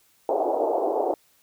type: band-pass noise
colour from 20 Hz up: white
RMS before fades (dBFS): -24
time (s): 0.29-1.14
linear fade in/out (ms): 2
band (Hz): 330 to 810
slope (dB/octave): 48
effects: white hiss -62 dBFS RMS until 1.42 s